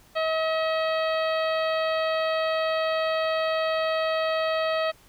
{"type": "harmonic tone", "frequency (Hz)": 639, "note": "D#5", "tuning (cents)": 46, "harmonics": [1, 2, 3, 4, 5, 6, 7], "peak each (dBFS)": [-24, -30, -34, -36, -38, -40, -41], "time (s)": [0.15, 4.92], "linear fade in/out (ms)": 20, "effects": ["pink hiss -56 dBFS RMS until 5.08 s"]}